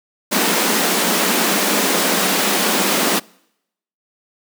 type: high-pass noise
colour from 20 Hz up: pink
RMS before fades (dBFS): -17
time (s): 0.31-3.2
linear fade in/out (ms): 20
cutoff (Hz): 180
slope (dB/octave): 96
effects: noise-tail reverb RT60 0.8 s tail -26 dB re dry